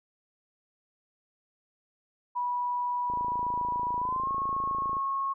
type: tone with pitch glide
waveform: sine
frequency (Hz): 978 to 1091.4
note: B5 to C#6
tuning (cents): -17 to -27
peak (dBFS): -27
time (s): 2.35-5.34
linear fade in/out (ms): 20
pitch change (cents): +190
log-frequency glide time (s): 3.99-4.32
type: click train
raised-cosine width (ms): 2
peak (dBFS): -29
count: 52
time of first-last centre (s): 3.1-4.968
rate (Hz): 27.3
effects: none